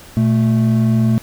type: tone pair together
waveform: triangle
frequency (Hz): 120 / 220.3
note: B2 / A3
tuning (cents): -49 / +2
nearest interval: major seventh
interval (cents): 1051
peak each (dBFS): -12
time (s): 0.17-1.18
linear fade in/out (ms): 0
effects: pink hiss -40 dBFS RMS until 1.22 s